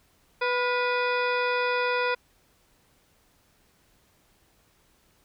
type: harmonic tone with a mistuned harmonic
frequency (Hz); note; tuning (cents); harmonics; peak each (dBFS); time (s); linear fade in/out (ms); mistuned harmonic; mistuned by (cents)
493.9; B4; 0; 1 / 2 / 3 / 4 / 5 / 7 / 8 / 9 / 10; -27 / -29 / -30 / -35 / -32 / -40 / -46 / -49 / -42; 0.41-2.15; 10; 3; -49
effects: pink hiss -64 dBFS RMS until 5.24 s